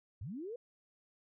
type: linear sweep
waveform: sine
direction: up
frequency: 76.4 to 500 Hz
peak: -40 dBFS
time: 0.21-0.56 s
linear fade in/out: 5 ms
effects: none